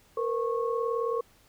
sine tone cluster, 461.1 / 500 / 1097 Hz, A#4 / B4 / C#6, -19 / +21 / -18 cents, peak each -28 / -33 / -33 dBFS, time 0.17-1.21 s, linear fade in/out 5 ms, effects pink hiss -61 dBFS RMS until 1.48 s

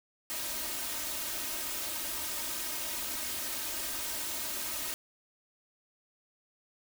white noise with comb filter, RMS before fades -36 dBFS, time 0.3-4.94 s, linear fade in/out 0 ms, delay 3.2 ms, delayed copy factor +0.8, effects none

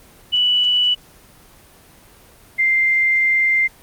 sine tone pair in turn, 2960 / 2093 Hz, F#7 / C7, 0 / 0 cents, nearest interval tritone, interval 600 cents, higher first, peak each -13 / -13 dBFS, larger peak neither, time 0.32-0.95 / 2.58-3.68 s, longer second, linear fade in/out 20 ms, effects pink hiss -47 dBFS RMS until 3.82 s + Opus 24 kbps

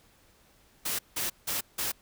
white noise bursts, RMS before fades -31 dBFS, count 4, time 0.85-1.92 s, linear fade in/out 10 ms, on 140 ms, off 170 ms, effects pink hiss -62 dBFS RMS until 2.01 s

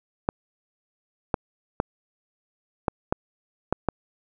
clicks, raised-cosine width 1 ms, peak -7 dBFS, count 7, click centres 0.289 / 1.342 / 1.801 / 2.882 / 3.125 / 3.726 / 3.887 s, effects none

